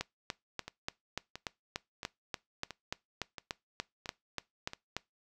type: two click trains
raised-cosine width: 0.2 ms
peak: -17 / -24 dBFS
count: 18 / 7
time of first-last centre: 0.01-4.966 / 0.68-4.734 s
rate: 3.43 / 1.48 Hz
effects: noise-tail reverb RT60 0.2 s tail -22 dB re dry